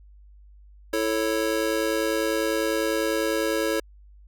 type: chord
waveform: square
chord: A major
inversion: second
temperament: just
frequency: 330 / 440 / 550 Hz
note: E4 / A4 / C#5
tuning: +2 / 0 / -14 cents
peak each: -28 dBFS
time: 0.93-3.8 s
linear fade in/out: 5 ms
effects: added 50 Hz sine -47 dBFS peak until 4.27 s